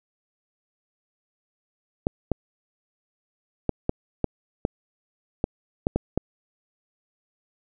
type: clicks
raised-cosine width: 2 ms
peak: -8 dBFS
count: 10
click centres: 2.069 / 2.317 / 3.693 / 3.894 / 4.243 / 4.651 / 5.441 / 5.869 / 5.96 / 6.176 s
effects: none